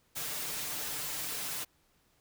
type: noise with comb filter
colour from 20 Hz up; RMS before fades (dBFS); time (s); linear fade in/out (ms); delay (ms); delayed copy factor
white; -37; 0.15-1.65; 20; 6.7; +0.75
effects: pink hiss -70 dBFS RMS until 2.2 s